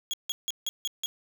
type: tone bursts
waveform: 30% pulse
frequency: 3322 Hz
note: G#7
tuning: in tune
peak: -25 dBFS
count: 6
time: 0.11-1.06 s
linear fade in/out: 0 ms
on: 25 ms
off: 160 ms
effects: none